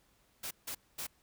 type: noise bursts at uneven times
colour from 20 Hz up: white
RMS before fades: -40 dBFS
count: 3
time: 0.43-0.51 / 0.67-0.75 / 0.98-1.07 s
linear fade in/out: 10 ms
effects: pink hiss -70 dBFS RMS until 1.22 s